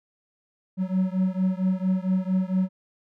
triangle beating tone pair, 185 / 189.4 Hz, F#3 / F#3, 0 / +41 cents, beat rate 4.4 Hz, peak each -22 / -23 dBFS, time 0.77-2.69 s, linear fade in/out 50 ms, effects none

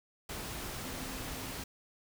sine tone in noise, 259.5 Hz, C4, 14 cents flat, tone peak -47 dBFS, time 0.85-1.51 s, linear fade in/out 5 ms, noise pink, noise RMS -41 dBFS, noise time 0.29-1.64 s, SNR -9 dB, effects none

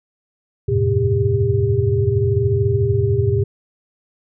sine tone cluster, 84.5 / 95.2 / 108.7 / 129.4 / 399.1 Hz, E2 / F#2 / A2 / C3 / G4, +43 / +50 / -21 / -19 / +31 cents, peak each -24 / -24 / -18 / -21 / -19 dBFS, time 0.68-3.44 s, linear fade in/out 10 ms, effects none

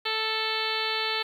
harmonic tone, 440 Hz, A4, in tune, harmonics 1 / 2 / 3 / 4 / 5 / 6 / 7 / 8 / 9 / 10, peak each -35 / -35 / -35 / -35 / -35 / -35 / -35 / -35 / -35 / -35 dBFS, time 0.05-1.23 s, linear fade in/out 10 ms, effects 9-bit

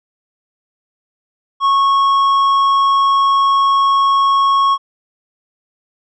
sine tone with tanh clipping, 1100 Hz, C#6, 14 cents flat, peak -11 dBFS, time 1.6-4.78 s, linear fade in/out 50 ms, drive 7 dB, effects none

